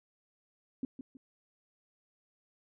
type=tone with echo; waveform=sine; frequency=261.6 Hz; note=C4; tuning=in tune; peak=-31 dBFS; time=0.83-0.85 s; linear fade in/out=2 ms; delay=160 ms; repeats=2; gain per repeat=-9 dB; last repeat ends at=1.17 s; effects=none